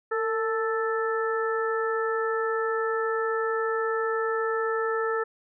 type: harmonic tone with a mistuned harmonic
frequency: 440 Hz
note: A4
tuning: in tune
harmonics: 1 / 2 / 3 / 4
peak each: -26 / -36 / -30 / -33 dBFS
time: 0.11-5.24 s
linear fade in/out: 10 ms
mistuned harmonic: 1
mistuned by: +46 cents
effects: none